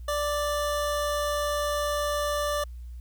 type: tone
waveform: 25% pulse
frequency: 587.3 Hz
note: D5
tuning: in tune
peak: -22 dBFS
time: 0.08-2.64 s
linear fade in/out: 5 ms
effects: added 60 Hz sine -37 dBFS peak until 3 s + white hiss -67 dBFS RMS until 3 s